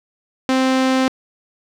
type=tone; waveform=sawtooth; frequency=261.3 Hz; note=C4; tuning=2 cents flat; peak=-10 dBFS; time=0.49-1.08 s; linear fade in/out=0 ms; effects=low-pass 6000 Hz 12 dB/octave + 8-bit